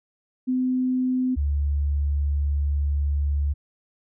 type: tone pair in turn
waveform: sine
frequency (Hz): 255.1 / 71.85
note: C4 / D2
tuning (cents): -44 / -37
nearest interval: octave + minor seventh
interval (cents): 2193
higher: first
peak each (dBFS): -20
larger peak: neither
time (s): 0.47-1.36 / 1.36-3.54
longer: second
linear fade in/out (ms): 20
effects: none